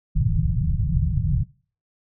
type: low-pass noise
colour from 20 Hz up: white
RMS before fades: -21 dBFS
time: 0.15-1.44 s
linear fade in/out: 20 ms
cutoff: 170 Hz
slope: 96 dB/octave
effects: noise-tail reverb RT60 0.4 s tail -20 dB re dry